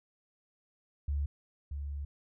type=tone pair in turn; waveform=sine; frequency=71.6 / 71.35 Hz; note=D2 / D2; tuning=-43 / -49 cents; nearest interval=unison; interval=6 cents; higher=first; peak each=-29 / -35 dBFS; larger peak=first; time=1.08-1.26 / 1.71-2.05 s; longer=second; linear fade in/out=5 ms; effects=none